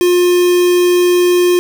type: tone with quantisation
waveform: triangle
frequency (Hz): 355.6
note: F4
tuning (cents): +31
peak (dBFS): -6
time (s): 0.01-1.59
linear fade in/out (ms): 0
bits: 3
effects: none